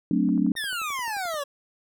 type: chord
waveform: sine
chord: D dominant seventh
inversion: first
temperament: equal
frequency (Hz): 185 / 220 / 261.6 / 293.7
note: F#3 / A3 / C4 / D4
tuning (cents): 0 / 0 / 0 / 0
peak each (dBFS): -25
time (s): 0.11-0.52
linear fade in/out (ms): 2
type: click train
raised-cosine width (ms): 1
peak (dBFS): -33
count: 13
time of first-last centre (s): 0.29-1.343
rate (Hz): 11.4
type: exponential sweep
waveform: 25% pulse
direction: down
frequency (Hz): 1868 to 549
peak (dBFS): -24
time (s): 0.56-1.44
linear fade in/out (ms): 10
effects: none